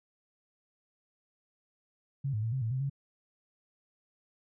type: tone with pitch steps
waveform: sine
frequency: 137.9 / 107 / 113 / 132.1 / 112 / 130.4 / 138.5 Hz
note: C#3 / A2 / A2 / C3 / A2 / C3 / C#3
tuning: -9 / -48 / +47 / +17 / +31 / -5 / -1 cents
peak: -29 dBFS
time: 2.24-2.898 s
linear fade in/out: 10 ms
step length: 94 ms
effects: none